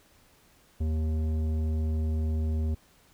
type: tone with tanh clipping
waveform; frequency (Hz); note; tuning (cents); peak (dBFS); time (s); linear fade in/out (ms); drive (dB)
sine; 78.5; D#2; +16; -27; 0.8-2.75; 10; 12
effects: pink hiss -61 dBFS RMS until 3.13 s